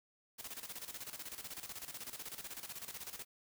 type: noise with tremolo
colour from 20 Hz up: white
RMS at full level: -45 dBFS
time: 0.38-3.25 s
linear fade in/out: 20 ms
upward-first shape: square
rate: 16 Hz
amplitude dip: 70%
effects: none